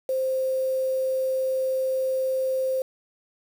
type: tone with quantisation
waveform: sine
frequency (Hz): 523.3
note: C5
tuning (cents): 0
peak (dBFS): -22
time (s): 0.09-2.82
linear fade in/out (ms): 2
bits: 7
effects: none